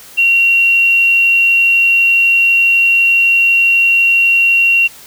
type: tone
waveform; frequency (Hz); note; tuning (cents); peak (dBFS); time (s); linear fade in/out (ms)
sine; 2746; F7; -30; -7; 0.17-4.88; 20
effects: white hiss -37 dBFS RMS until 5.06 s